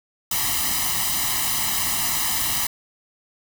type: noise with comb filter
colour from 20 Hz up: white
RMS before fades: -23 dBFS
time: 0.31-2.67 s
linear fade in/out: 5 ms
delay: 1 ms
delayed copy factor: +0.9
effects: none